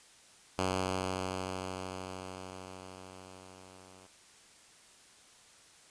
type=tone with level ramp; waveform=5% pulse; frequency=93.3 Hz; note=F#2; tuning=15 cents sharp; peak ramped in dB=-18 to -44 dBFS; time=0.58-4.07 s; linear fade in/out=10 ms; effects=white hiss -59 dBFS RMS until 5.9 s + resampled to 22050 Hz